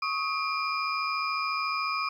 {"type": "tone cluster", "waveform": "sine", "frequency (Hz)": [1108, 1262, 2393, 4983], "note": ["C#6", "D#6", "D7", "D#8"], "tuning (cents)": [-1, 24, 32, 2], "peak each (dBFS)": [-32, -32, -32, -36], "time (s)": [0.02, 2.09], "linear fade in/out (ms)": 5, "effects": ["10-bit"]}